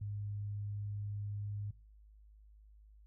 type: tone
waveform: sine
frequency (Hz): 102.7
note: G#2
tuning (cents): -19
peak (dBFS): -38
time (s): 0.01-1.71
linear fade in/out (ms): 5
effects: noise-tail reverb RT60 0.3 s tail -19 dB re dry + added 52 Hz sine -57 dBFS peak until 3.06 s